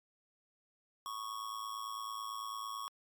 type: tone with amplitude modulation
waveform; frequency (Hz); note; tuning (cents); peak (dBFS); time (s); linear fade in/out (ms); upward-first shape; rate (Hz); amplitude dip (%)
square; 1108.7; C#6; 0; -37; 1.06-2.88; 0; sine; 109; 70
effects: MP3 96 kbps